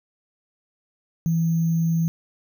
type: tone with sample-and-hold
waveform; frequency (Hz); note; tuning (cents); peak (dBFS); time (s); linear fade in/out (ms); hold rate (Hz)
sine; 164.81; E3; 0; -18; 1.26-2.08; 0; 6300
effects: none